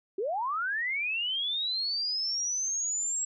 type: linear sweep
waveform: sine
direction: up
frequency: 359.1 to 7680 Hz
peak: -28 dBFS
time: 0.18-3.25 s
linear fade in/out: 5 ms
effects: none